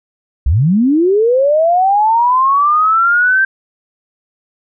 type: linear sweep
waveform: sine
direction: up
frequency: 55 to 1577 Hz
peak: -8 dBFS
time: 0.46-3.45 s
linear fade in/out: 5 ms
effects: none